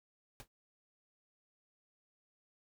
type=noise with exponential decay; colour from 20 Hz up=pink; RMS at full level=-45 dBFS; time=0.4-0.48 s; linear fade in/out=0 ms; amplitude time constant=16 ms; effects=none